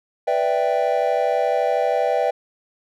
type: chord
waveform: triangle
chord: E minor seventh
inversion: second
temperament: equal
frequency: 493.9 / 587.3 / 659.3 / 784 Hz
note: B4 / D5 / E5 / G5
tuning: 0 / 0 / 0 / 0 cents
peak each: -21 dBFS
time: 0.27-2.31 s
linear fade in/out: 10 ms
effects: none